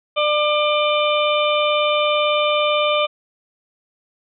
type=harmonic tone with a mistuned harmonic; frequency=597 Hz; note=D5; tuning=28 cents sharp; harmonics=1 / 2 / 4 / 5 / 6; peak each=-18 / -21 / -24 / -25 / -26 dBFS; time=0.16-3.07 s; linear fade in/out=20 ms; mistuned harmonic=5; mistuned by=+22 cents; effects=none